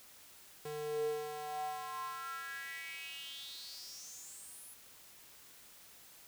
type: tone with high-pass filter sweep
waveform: square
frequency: 150 Hz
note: D3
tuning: 37 cents sharp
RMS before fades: -43 dBFS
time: 0.65-4.74 s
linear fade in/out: 5 ms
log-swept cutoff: 320 to 11000 Hz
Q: 6.5
effects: white hiss -58 dBFS RMS until 6.27 s